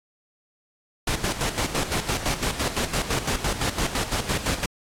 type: noise with tremolo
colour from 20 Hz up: pink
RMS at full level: -24 dBFS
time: 1.07-4.66 s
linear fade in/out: 5 ms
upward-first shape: square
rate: 5.9 Hz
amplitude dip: 65%
effects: low-pass 10000 Hz 12 dB/octave + AAC 64 kbps